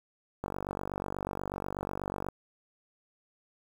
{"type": "click train", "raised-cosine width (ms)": 1, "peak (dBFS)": -20, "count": 90, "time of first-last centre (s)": [0.44, 2.286], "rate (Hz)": 48.2, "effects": ["8-bit"]}